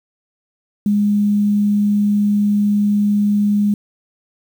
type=tone with quantisation; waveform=sine; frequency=205.9 Hz; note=G#3; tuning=15 cents flat; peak=-12 dBFS; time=0.86-3.74 s; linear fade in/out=2 ms; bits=7; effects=none